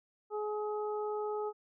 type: harmonic tone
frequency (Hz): 421.9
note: G#4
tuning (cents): +27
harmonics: 1 / 2 / 3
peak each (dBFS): -34 / -40 / -44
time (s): 0.3-1.53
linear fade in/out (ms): 50
effects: none